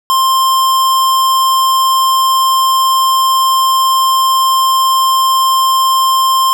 square tone, 1053 Hz, C6, 11 cents sharp, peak -9 dBFS, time 0.1-6.53 s, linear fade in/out 0 ms, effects none

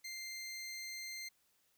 20% pulse tone, 2093 Hz, C7, in tune, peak -38 dBFS, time 0.04-1.29 s, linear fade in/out 10 ms, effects white hiss -75 dBFS RMS until 1.77 s

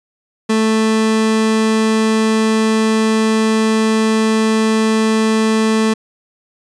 30% pulse tone, 220 Hz, A3, in tune, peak -9 dBFS, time 0.49-5.94 s, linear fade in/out 10 ms, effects resampled to 22050 Hz

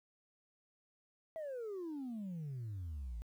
sine exponential sweep, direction down, 660 to 52.3 Hz, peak -38 dBFS, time 1.36-3.22 s, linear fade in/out 0 ms, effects tanh soft clip ceiling -39 dBFS + 12-bit

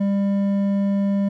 triangle tone with hard clipping, 199 Hz, G3, 26 cents sharp, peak -19 dBFS, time 0-1.29 s, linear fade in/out 10 ms, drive 10 dB, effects none

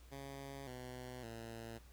10% pulse tone with pitch steps, 137.8 / 125.64 / 114.54 Hz, C#3 / B2 / A#2, -10 / +30 / -30 cents, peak -39 dBFS, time 0.11-1.79 s, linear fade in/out 20 ms, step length 560 ms, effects added 60 Hz sine -57 dBFS peak until 1.92 s + pink hiss -66 dBFS RMS until 1.92 s

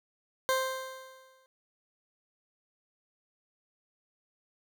20% pulse tone with exponential decay, 523.3 Hz, C5, in tune, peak -19 dBFS, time 0.49-1.46 s, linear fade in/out 0 ms, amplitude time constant 210 ms, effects none

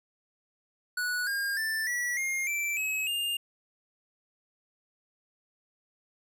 square tone with pitch steps, 1472 / 1614.5 / 1770.9 / 1942.3 / 2130 / 2337 / 2563 / 2811 Hz, F#6 / G#6 / A6 / B6 / C7 / D7 / E7 / F7, -9 / -49 / +11 / -29 / +30 / -9 / -49 / +11 cents, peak -29 dBFS, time 0.97-3.37 s, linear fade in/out 5 ms, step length 300 ms, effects none

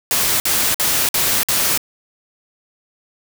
white noise bursts, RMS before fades -17 dBFS, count 5, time 0.11-1.776 s, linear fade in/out 0 ms, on 290 ms, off 54 ms, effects none

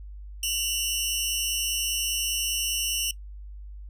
15% pulse tone pair together, 2770 / 2975 Hz, F7 / F#7, -15 / +9 cents, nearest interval minor second, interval 124 cents, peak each -21 dBFS, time 0.43-3.11 s, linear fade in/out 2 ms, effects noise-tail reverb RT60 0.1 s tail -21 dB re dry + added 50 Hz sine -38 dBFS peak until 3.89 s

